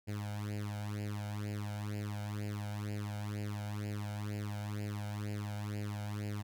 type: tone with flanger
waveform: sawtooth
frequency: 103.83 Hz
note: G#2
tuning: in tune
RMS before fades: -39 dBFS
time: 0.07-6.43 s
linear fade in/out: 20 ms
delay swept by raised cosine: 0.41 to 1.36 ms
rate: 2.1 Hz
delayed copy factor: +0.85
effects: none